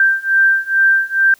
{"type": "beating tone pair", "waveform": "sine", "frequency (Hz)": [1572, 1574.3], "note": ["G6", "G6"], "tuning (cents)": [4, 7], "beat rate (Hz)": 2.3, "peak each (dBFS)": [-14, -13], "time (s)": [0, 1.34], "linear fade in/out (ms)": 2, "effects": ["white hiss -50 dBFS RMS until 1.39 s"]}